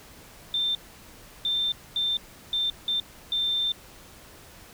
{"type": "tone bursts at uneven times", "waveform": "sine", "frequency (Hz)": 3578, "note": "A7", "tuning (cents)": 28, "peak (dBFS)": -23, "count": 6, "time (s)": [[0.54, 0.75], [1.45, 1.72], [1.96, 2.17], [2.53, 2.7], [2.88, 3], [3.32, 3.72]], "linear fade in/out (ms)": 2, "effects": ["pink hiss -49 dBFS RMS until 4.73 s"]}